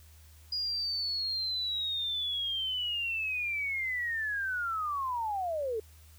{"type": "linear sweep", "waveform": "sine", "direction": "down", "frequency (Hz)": [4904, 420], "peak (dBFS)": -30, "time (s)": [0.52, 5.8], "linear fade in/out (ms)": 5, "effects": ["added 78 Hz sine -53 dBFS peak until 6.18 s", "white hiss -61 dBFS RMS until 6.18 s"]}